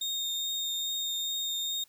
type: tone with vibrato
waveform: 35% pulse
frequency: 3681 Hz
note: A#7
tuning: 23 cents flat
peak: -29 dBFS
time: 0.01-1.84 s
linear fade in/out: 5 ms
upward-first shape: triangle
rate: 2.4 Hz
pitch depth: 13 cents each way
effects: white hiss -64 dBFS RMS until 1.88 s